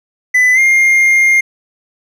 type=tone with pitch glide; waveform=triangle; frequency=2000 to 2119 Hz; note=B6 to C7; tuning=+21 to +21 cents; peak=-5 dBFS; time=0.34-1.41 s; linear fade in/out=10 ms; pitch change=+100 cents; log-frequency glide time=0.54-0.59 s; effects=none